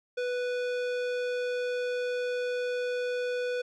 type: tone with low-pass filter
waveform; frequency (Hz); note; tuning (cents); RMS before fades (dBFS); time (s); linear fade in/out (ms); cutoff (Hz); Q
square; 493.9; B4; 0; -31; 0.17-3.62; 10; 4200; 0.67
effects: none